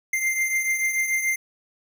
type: beating tone pair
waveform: square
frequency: 2093 / 2099.9 Hz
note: C7 / C7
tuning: 0 / +6 cents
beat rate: 6.9 Hz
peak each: -23 / -30 dBFS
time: 0.13-1.36 s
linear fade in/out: 5 ms
effects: none